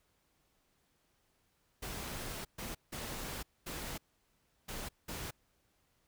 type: noise bursts at uneven times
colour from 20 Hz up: pink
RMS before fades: -42 dBFS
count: 6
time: 1.82-2.45 / 2.58-2.75 / 2.92-3.43 / 3.66-3.98 / 4.68-4.89 / 5.08-5.31 s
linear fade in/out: 10 ms
effects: pink hiss -75 dBFS RMS until 6.07 s